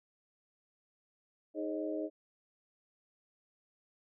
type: harmonic tone with a mistuned harmonic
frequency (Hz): 103.83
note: G#2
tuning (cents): 0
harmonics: 3 / 4 / 5 / 6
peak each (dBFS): -37 / -41 / -42 / -40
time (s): 1.54-2.1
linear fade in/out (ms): 50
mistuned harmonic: 5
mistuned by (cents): +68
effects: none